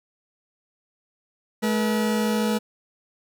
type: tone pair together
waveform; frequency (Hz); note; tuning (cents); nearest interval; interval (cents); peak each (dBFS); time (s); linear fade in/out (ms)
40% pulse; 214.5 / 482.5; A3 / B4; -44 / -40; octave + major second; 1404; -21 / -26; 1.62-2.59; 20
effects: none